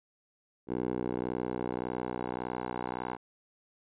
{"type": "tone with band-pass filter sweep", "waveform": "10% pulse", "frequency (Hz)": 61.74, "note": "B1", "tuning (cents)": 0, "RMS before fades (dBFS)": -35, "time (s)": [0.67, 3.18], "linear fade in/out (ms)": 50, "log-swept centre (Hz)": [400, 830], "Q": 1.4, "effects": ["resampled to 8000 Hz"]}